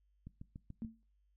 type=click train; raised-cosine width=5 ms; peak=-35 dBFS; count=5; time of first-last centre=0.27-0.848 s; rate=6.92 Hz
type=tone with exponential decay; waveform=sine; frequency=225.1 Hz; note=A3; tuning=40 cents sharp; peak=-36 dBFS; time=0.82-1.03 s; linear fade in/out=0 ms; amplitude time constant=44 ms
effects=noise-tail reverb RT60 0.3 s tail -21 dB re dry + added 50 Hz sine -70 dBFS peak until 1.36 s